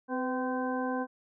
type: harmonic tone with a mistuned harmonic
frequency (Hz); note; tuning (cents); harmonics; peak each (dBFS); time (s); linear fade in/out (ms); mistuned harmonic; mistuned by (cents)
257.3; C4; -29; 1 / 2 / 3 / 4 / 6; -32 / -35 / -37 / -38 / -40; 0.08-1.07; 50; 2; -37
effects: none